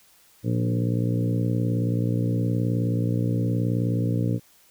harmonic tone with a mistuned harmonic, 59 Hz, A#1, 22 cents sharp, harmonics 2 / 3 / 4 / 5 / 6 / 7 / 8 / 9, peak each -23 / -28 / -31 / -30 / -42 / -38 / -36 / -39 dBFS, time 0.43-4.4 s, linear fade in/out 50 ms, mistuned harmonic 2, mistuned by -27 cents, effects white hiss -57 dBFS RMS until 4.7 s

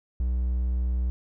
triangle tone, 61.74 Hz, B1, in tune, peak -21 dBFS, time 0.2-1.1 s, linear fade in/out 0 ms, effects none

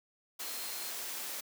sine tone in noise, 4186 Hz, C8, in tune, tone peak -48 dBFS, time 0.41-0.91 s, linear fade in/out 10 ms, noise white, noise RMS -40 dBFS, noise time 0.39-1.41 s, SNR -11 dB, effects high-pass 300 Hz 12 dB/octave

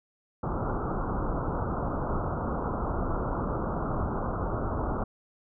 pink low-pass noise, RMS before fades -30 dBFS, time 0.43-5.04 s, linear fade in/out 5 ms, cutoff 1400 Hz, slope 96 dB/octave, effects none

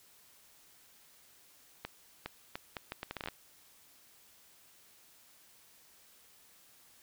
accelerating click train, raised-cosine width 0.3 ms, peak -22 dBFS, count 13, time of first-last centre 1.85-3.286 s, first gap 410 ms, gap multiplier 0.72, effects white hiss -62 dBFS RMS until 7.02 s

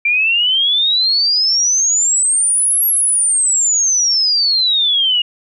sine exponential two-way sweep, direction up then down, 2349 to 11530 to 2844 Hz, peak -11 dBFS, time 0.05-5.22 s, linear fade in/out 5 ms, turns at 2.86 s, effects none

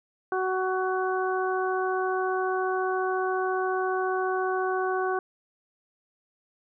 harmonic tone, 373.8 Hz, F#4, 18 cents sharp, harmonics 1 / 2 / 3 / 4, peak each -27 / -30 / -32 / -33 dBFS, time 0.32-5.19 s, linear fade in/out 2 ms, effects none

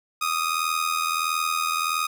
sawtooth tone with amplitude modulation, 1244.5 Hz, D#6, in tune, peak -16 dBFS, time 0.21-2.07 s, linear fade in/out 10 ms, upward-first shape sine, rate 81.5 Hz, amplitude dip 70%, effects none

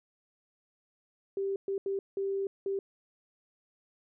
sine tone bursts at uneven times, 392 Hz, G4, in tune, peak -29 dBFS, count 5, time 1.37-1.56 / 1.68-1.78 / 1.86-1.99 / 2.17-2.47 / 2.66-2.79 s, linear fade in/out 2 ms, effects none

